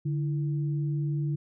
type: tone pair together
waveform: sine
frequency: 146.83 / 329.6 Hz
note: D3 / E4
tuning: 0 / 0 cents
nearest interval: octave + major second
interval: 1400 cents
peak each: -26 / -38 dBFS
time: 0.05-1.36 s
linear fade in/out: 10 ms
effects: none